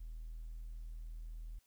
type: tone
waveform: triangle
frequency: 40.24 Hz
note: E1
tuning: 41 cents flat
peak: -40 dBFS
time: 0-1.59 s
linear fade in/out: 10 ms
effects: tanh soft clip ceiling -40 dBFS + white hiss -75 dBFS RMS until 1.66 s